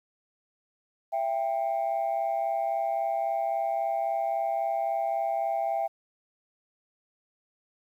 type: tone pair together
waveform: sine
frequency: 667 / 790.7 Hz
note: E5 / G5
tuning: +20 / +15 cents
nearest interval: minor third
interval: 295 cents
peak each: -27 dBFS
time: 1.12-5.88 s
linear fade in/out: 20 ms
effects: tanh soft clip ceiling -21 dBFS + 10-bit